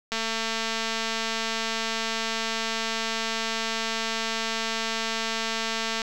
click train, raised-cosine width 0.2 ms, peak -11 dBFS, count 1328, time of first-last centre 0.12-6.018 s, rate 225 Hz, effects none

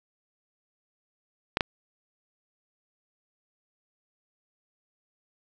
clicks, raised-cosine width 0.3 ms, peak -7 dBFS, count 2, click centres 1.571 / 1.608 s, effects none

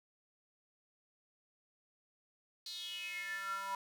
square tone with high-pass filter sweep, 196 Hz, G3, in tune, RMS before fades -42 dBFS, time 2.66-3.75 s, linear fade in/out 2 ms, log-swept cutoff 4300 to 1000 Hz, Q 8.1, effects none

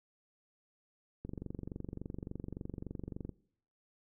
click train, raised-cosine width 3 ms, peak -28 dBFS, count 49, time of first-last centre 1.25-3.293 s, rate 23.5 Hz, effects noise-tail reverb RT60 0.6 s tail -21 dB re dry

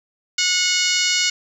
harmonic tone, 729 Hz, F#5, 26 cents flat, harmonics 2 / 3 / 4 / 5 / 6 / 7 / 8 / 9 / 10, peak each -29 / -23 / -23 / -28 / -24 / -25 / -27 / -28 / -27 dBFS, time 0.38-1.3 s, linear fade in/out 5 ms, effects 8-bit

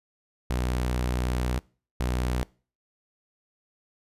sawtooth tone pair in turn, 61.74 / 61.74 Hz, B1 / B1, 0 / 0 cents, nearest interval unison, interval 0 cents, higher neither, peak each -21 dBFS, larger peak neither, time 0.5-1.59 / 2-2.43 s, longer first, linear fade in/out 0 ms, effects noise-tail reverb RT60 0.4 s tail -24 dB re dry + resampled to 32000 Hz

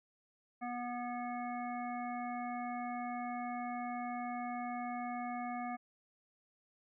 harmonic tone, 243.4 Hz, B3, 25 cents flat, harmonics 1 / 3 / 5 / 7 / 9, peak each -42 / -40 / -47 / -53 / -50 dBFS, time 0.61-5.77 s, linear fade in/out 20 ms, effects none

